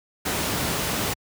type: noise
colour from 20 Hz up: pink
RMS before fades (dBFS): -25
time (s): 0.25-1.14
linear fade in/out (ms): 10
effects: high-pass 80 Hz 12 dB/octave